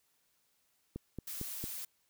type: click train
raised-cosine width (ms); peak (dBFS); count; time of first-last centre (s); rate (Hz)
3; -27; 4; 0.96-1.64; 4.41
type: noise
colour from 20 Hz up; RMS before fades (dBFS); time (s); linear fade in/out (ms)
blue; -42; 1.27-1.85; 5
effects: white hiss -75 dBFS RMS until 2.09 s